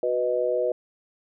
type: chord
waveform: sine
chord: B major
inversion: second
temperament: equal with one note detuned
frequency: 368.1 / 493.9 / 622.3 Hz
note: F#4 / B4 / D#5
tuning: -9 / 0 / 0 cents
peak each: -29 / -24 / -26 dBFS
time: 0.03-0.72 s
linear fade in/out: 2 ms
effects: none